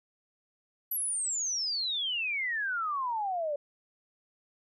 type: exponential sweep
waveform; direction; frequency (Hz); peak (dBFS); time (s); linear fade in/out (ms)
sine; down; 12000 to 564; -29; 0.91-3.56; 5
effects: none